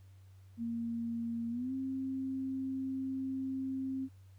sine tone with pitch glide, 232.1 to 265.1 Hz, A#3 to C4, -7 to +23 cents, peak -34 dBFS, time 0.57-4.09 s, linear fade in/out 50 ms, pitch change +230 cents, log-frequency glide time 1.5-1.73 s, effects added 95 Hz sine -54 dBFS peak until 4.38 s + pink hiss -72 dBFS RMS until 4.38 s

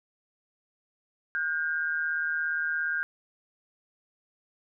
sine tone pair together, 1442.8 / 1600 Hz, F#6 / G6, -44 / +35 cents, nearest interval major second, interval 179 cents, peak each -31 / -28 dBFS, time 1.35-3.03 s, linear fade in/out 0 ms, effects none

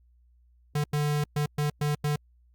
square tone bursts at uneven times, 147.8 Hz, D3, 11 cents sharp, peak -25 dBFS, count 6, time 0.75-0.84 / 0.93-1.24 / 1.36-1.46 / 1.58-1.7 / 1.81-1.95 / 2.04-2.16 s, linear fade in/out 5 ms, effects added 60 Hz sine -58 dBFS peak until 2.54 s + Opus 48 kbps

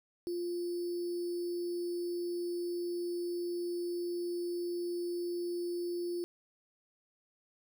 sine tone with sample-and-hold, 349.2 Hz, F4, in tune, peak -33 dBFS, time 0.27-6.24 s, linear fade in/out 0 ms, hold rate 4900 Hz, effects none

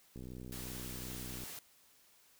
click train, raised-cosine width 3 ms, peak -35 dBFS, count 81, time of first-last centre 0.16-1.436 s, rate 62.7 Hz
white noise, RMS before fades -47 dBFS, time 0.52-1.59 s, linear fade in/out 2 ms
effects white hiss -66 dBFS RMS until 2.39 s

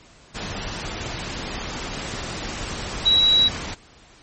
sine tone in noise, 3885 Hz, B7, 29 cents flat, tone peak -13 dBFS, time 3.05-3.49 s, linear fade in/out 20 ms, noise pink, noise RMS -30 dBFS, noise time 0.34-3.75 s, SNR +14 dB, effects pink hiss -50 dBFS RMS until 4.22 s + MP3 32 kbps

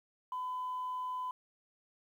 sine tone, 1008 Hz, B5, 35 cents sharp, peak -34 dBFS, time 0.32-1.31 s, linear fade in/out 2 ms, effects tanh soft clip ceiling -32 dBFS + 11-bit

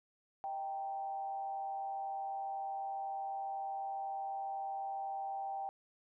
sine tone with frequency modulation, 784 Hz, G5, in tune, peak -37 dBFS, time 0.44-5.69 s, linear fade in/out 0 ms, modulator 146 Hz, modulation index 0.39, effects none

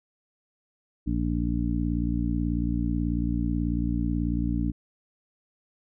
harmonic tone, 58.27 Hz, A#1, in tune, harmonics 1 / 2 / 3 / 4 / 5, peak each -28 / -32 / -31 / -31 / -30 dBFS, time 1.06-4.72 s, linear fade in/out 20 ms, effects none

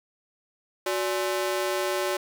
sawtooth ring-modulated tone, 473.5 Hz, A#4, 27 cents sharp, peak -18 dBFS, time 0.86-2.17 s, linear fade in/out 5 ms, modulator 105 Hz, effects none

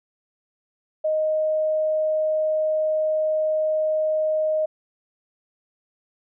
sine tone, 622.3 Hz, D#5, in tune, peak -19 dBFS, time 1.04-4.66 s, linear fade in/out 10 ms, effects none

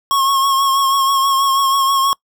square tone with vibrato, 1089 Hz, C#6, 31 cents flat, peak -13 dBFS, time 0.11-2.13 s, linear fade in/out 0 ms, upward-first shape triangle, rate 6.2 Hz, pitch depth 40 cents each way, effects noise-tail reverb RT60 0.1 s tail -25 dB re dry

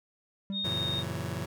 triangle tone with exponential decay, 196 Hz, G3, in tune, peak -28 dBFS, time 0.5-0.96 s, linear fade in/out 0 ms, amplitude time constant 100 ms
sine tone, 3705 Hz, A#7, 11 cents flat, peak -30 dBFS, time 0.52-1.04 s, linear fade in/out 50 ms
sawtooth chord, F# dominant seventh, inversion none, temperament just, 92.5 / 115.62 / 138.75 / 166.5 Hz, F#2 / A#2 / C#3 / E3, 0 / -14 / +2 / +18 cents, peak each -34 dBFS, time 0.64-1.46 s, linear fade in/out 10 ms
effects none

